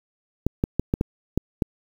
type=clicks; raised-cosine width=3 ms; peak=-7 dBFS; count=7; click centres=0.466 / 0.639 / 0.796 / 0.939 / 1.011 / 1.376 / 1.622 s; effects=7-bit